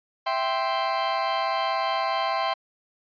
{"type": "chord", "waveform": "40% pulse", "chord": "C major", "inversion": "first", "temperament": "equal", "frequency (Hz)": [659.3, 784, 1046.5], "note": ["E5", "G5", "C6"], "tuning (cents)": [0, 0, 0], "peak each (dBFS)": [-28, -27, -26], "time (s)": [0.26, 2.54], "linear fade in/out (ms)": 10, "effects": ["resampled to 11025 Hz"]}